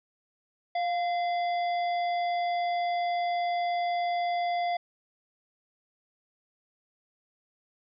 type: harmonic tone with a mistuned harmonic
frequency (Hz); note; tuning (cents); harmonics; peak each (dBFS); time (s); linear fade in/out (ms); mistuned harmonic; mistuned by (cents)
685; F5; -34; 1 / 3 / 5 / 7; -26 / -38 / -44 / -48; 0.75-4.77; 5; 1; +41
effects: none